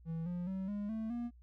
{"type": "tone with pitch steps", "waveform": "triangle", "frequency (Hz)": [163.7, 176.47, 190.23, 205.1, 221.1, 238.3], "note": ["E3", "F3", "F#3", "G#3", "A3", "A#3"], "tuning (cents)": [-12, 18, 48, -21, 9, 38], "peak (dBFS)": -34, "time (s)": [0.05, 1.31], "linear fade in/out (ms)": 50, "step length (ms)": 210, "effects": ["added 60 Hz sine -56 dBFS peak until 1.42 s"]}